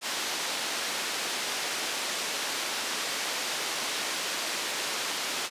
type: band-pass noise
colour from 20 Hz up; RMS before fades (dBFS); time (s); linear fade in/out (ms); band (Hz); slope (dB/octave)
white; -32; 0.01-5.5; 50; 280 to 5500; 12
effects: resampled to 32000 Hz